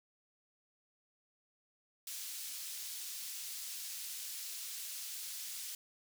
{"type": "high-pass noise", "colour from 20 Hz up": "pink", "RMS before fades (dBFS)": -44, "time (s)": [2.07, 5.75], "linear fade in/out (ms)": 2, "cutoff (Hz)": 4400, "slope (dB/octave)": 12, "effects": []}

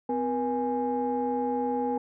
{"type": "tone cluster", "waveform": "sine", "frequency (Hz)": [255.6, 479.2, 828], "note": ["C4", "A#4", "G#5"], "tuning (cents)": [-40, 48, -5], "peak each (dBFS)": -29, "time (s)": [0.09, 1.98], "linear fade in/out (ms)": 5, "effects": ["tanh soft clip ceiling -18 dBFS"]}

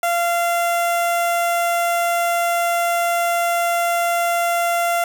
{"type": "tone with notch filter", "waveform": "sawtooth", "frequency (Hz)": 689, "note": "F5", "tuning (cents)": -24, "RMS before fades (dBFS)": -19, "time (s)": [0.03, 5.04], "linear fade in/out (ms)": 2, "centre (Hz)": 4400, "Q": 1.3, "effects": []}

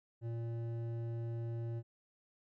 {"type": "tone with hard clipping", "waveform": "sine", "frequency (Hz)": 116.1, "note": "A#2", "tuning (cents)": -7, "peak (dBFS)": -39, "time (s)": [0.21, 1.83], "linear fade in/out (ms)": 50, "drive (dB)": 10, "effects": []}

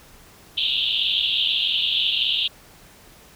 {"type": "band-pass noise", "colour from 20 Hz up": "pink", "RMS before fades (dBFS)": -22, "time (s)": [0.57, 2.48], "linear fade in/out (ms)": 10, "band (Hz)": [2800, 3800], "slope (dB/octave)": 96, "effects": ["pink hiss -49 dBFS RMS until 3.35 s"]}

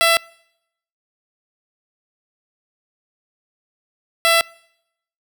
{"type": "tone pair in turn", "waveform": "10% pulse", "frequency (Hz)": [668, 668], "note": ["E5", "E5"], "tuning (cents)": [23, 23], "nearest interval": "unison", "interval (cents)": 0, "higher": "neither", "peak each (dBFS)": -4, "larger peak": "neither", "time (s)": [[0.01, 0.17], [4.25, 4.41]], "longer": "neither", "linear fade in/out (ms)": 0, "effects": ["noise-tail reverb RT60 0.8 s tail -26 dB re dry"]}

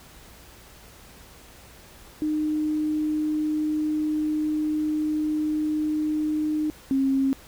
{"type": "tone pair in turn", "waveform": "sine", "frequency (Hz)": [305.9, 269.5], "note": ["D#4", "C#4"], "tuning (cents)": [-29, -49], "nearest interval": "major second", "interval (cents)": 220, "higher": "first", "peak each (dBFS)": [-22, -19], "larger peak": "second", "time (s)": [[2.22, 6.7], [6.91, 7.33]], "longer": "first", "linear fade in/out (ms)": 0, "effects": ["added 60 Hz sine -54 dBFS peak until 7.47 s", "pink hiss -49 dBFS RMS until 7.47 s"]}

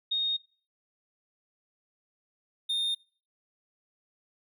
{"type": "tone pair in turn", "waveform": ["sine", "triangle"], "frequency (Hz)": [3712, 3655], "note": ["A#7", "A#7"], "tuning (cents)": [-8, -35], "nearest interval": "unison", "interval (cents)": 27, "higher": "first", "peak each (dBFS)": -25, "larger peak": "neither", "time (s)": [[0.11, 0.37], [2.69, 2.95]], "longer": "neither", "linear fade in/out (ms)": 10, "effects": ["noise-tail reverb RT60 0.4 s tail -22 dB re dry"]}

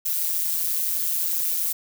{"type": "noise with amplitude modulation", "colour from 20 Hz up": "violet", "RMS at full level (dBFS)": -21, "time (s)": [0.05, 1.73], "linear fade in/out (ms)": 10, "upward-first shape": "sine", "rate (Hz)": 168, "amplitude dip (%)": 80, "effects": []}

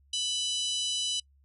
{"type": "harmonic tone with a mistuned harmonic", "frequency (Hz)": 993, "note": "B5", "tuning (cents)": 9, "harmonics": [3, 4, 5, 6, 7, 8, 9, 10], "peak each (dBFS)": [-31, -35, -41, -37, -43, -43, -45, -43], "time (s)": [0.13, 1.2], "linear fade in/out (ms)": 5, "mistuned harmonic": 10, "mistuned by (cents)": -35, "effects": ["noise-tail reverb RT60 0.1 s tail -26 dB re dry", "added 69 Hz sine -60 dBFS peak until 1.44 s"]}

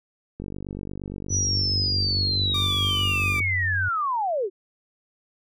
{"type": "click train", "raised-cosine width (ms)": 3, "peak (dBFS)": -21, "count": 147, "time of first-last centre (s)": [0.4, 3.404], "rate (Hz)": 48.6}
{"type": "linear sweep", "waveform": "sine", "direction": "down", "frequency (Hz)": [5950, 350], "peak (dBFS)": -22, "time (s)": [1.29, 4.5], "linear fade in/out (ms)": 50}
{"type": "tone", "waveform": "sine", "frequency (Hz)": 92.5, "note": "F#2", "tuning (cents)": 0, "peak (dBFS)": -26, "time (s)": [1.3, 3.89], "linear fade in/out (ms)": 10}
{"type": "tone with pitch glide", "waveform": "sawtooth", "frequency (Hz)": [1173, 1191.4], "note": ["D6", "D6"], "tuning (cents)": [-2, 24], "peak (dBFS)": -27, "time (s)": [2.54, 3.4], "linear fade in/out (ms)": 5, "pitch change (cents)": 26, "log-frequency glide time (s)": [2.97, 3.06]}
{"effects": []}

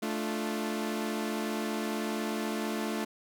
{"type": "chord", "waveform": "sawtooth", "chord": "D minor", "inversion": "second", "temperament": "equal with one note detuned", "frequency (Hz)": [218.9, 293.7, 349.2], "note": ["A3", "D4", "F4"], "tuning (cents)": [-9, 0, 0], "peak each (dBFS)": [-29, -34, -33], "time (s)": [0.02, 3.05], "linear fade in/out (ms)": 10, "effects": []}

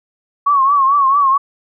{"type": "tone with vibrato", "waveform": "sine", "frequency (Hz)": 1109, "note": "C#6", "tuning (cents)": 0, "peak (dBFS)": -9, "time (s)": [0.46, 1.38], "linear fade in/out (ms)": 10, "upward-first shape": "triangle", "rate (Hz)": 4.5, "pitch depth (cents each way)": 100, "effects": []}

